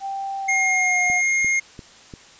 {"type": "tone with pitch glide", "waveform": "sine", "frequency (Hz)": [784, 723.1], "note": ["G5", "F#5"], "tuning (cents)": [0, -40], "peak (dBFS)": -25, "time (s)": [0, 1.22], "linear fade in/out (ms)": 50, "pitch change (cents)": -140, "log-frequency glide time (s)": [0.39, 0.99]}
{"type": "tone", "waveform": "square", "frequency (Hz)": 2136, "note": "C7", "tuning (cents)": 35, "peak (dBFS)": -18, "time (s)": [0.48, 1.6], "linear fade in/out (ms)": 10}
{"type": "click train", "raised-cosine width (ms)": 3, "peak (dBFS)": -23, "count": 4, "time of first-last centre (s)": [1.1, 2.138], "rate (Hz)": 2.89}
{"effects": ["white hiss -47 dBFS RMS until 2.39 s", "resampled to 16000 Hz"]}